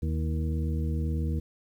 harmonic tone with a mistuned harmonic, 78.4 Hz, D#2, 14 cents sharp, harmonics 1 / 2 / 3 / 4 / 6, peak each -27 / -33 / -37 / -39 / -43 dBFS, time 0.02-1.4 s, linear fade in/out 10 ms, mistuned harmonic 4, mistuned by +51 cents, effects 10-bit

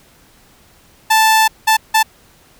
sawtooth tone bursts at uneven times, 880 Hz, A5, in tune, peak -5 dBFS, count 3, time 1.1-1.48 / 1.67-1.77 / 1.94-2.03 s, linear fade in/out 10 ms, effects pink hiss -49 dBFS RMS until 2.59 s

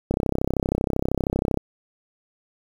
click train, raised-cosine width 2 ms, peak -8 dBFS, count 49, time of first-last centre 0.11-1.573 s, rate 32.8 Hz, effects 7-bit

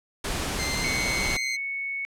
pink noise, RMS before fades -29 dBFS, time 0.24-1.37 s, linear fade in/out 5 ms
20% pulse tone with vibrato, 2087 Hz, C7, 5 cents flat, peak -24 dBFS, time 0.58-1.57 s, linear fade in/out 20 ms, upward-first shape sine, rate 11 Hz, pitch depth 9 cents each way
sine tone, 2214 Hz, C#7, 3 cents flat, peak -28 dBFS, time 0.84-2.05 s, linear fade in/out 0 ms
effects low-pass 10000 Hz 12 dB/octave

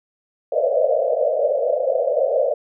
white band-pass noise, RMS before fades -19 dBFS, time 0.52-2.54 s, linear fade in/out 5 ms, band 480 to 660 Hz, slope 96 dB/octave, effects none

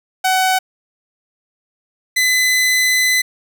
sawtooth tone pair in turn, 751 / 2015 Hz, F#5 / B6, +26 / +34 cents, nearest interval octave + perfect fourth, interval 1708 cents, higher second, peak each -9 dBFS, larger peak neither, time 0.24-0.59 / 2.16-3.22 s, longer second, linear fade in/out 10 ms, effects none

